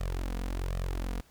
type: tone with flanger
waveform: sawtooth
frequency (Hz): 44.61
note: F1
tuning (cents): +38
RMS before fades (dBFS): -33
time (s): 0-1.21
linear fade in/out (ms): 10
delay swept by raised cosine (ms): 1.6 to 4.2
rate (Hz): 1.3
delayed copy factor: +0.8
effects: pink hiss -62 dBFS RMS until 1.3 s